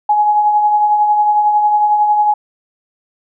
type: tone with tremolo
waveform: sine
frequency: 839 Hz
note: G#5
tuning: 17 cents sharp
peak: -7 dBFS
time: 0.09-2.34 s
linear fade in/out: 5 ms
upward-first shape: triangle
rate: 11 Hz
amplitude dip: 45%
effects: none